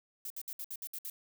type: noise bursts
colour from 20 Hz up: violet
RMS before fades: -41 dBFS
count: 8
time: 0.25-1.1 s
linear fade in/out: 2 ms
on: 52 ms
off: 62 ms
effects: none